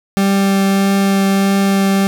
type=tone with vibrato; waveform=40% pulse; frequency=196 Hz; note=G3; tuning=in tune; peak=-10 dBFS; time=0.17-2.07 s; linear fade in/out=0 ms; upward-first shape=triangle; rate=1.6 Hz; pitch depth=9 cents each way; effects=none